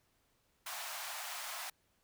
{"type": "high-pass noise", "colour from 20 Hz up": "pink", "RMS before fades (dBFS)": -43, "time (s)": [0.66, 1.7], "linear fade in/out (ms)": 5, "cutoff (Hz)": 670, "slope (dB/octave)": 48, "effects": ["pink hiss -75 dBFS RMS until 2.03 s"]}